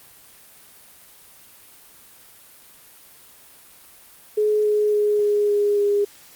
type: tone with pitch steps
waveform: sine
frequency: 423.8 / 420.6 / 417.5 / 414.4 / 411.3 / 408.2 Hz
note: G#4 / G#4 / G#4 / G#4 / G#4 / G#4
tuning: +35 / +22 / +9 / -4 / -17 / -30 cents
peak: -16 dBFS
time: 4.37-6.05 s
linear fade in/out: 10 ms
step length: 280 ms
effects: white hiss -48 dBFS RMS until 6.35 s + Opus 32 kbps